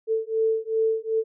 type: beating tone pair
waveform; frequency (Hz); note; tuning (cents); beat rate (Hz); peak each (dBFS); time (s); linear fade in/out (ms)
sine; 443.1 / 445.7; A4 / A4; +12 / +22; 2.6; -24; 0.07-1.24; 50
effects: none